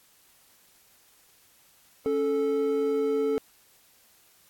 triangle tone pair together, 277.2 / 438.5 Hz, C#4 / A4, 0 / -6 cents, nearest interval minor sixth, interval 794 cents, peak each -28 / -22 dBFS, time 2.06-3.38 s, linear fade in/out 0 ms, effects white hiss -60 dBFS RMS until 4.49 s + AAC 64 kbps

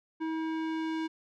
square tone with low-pass filter sweep, 320.5 Hz, E4, 49 cents flat, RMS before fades -33 dBFS, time 0.2-1.08 s, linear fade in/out 20 ms, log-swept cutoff 1800 to 3800 Hz, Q 0.74, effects none

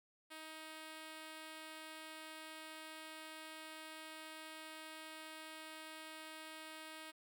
5% pulse tone, 314.9 Hz, D#4, 21 cents sharp, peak -38 dBFS, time 0.3-7.12 s, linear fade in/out 20 ms, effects none

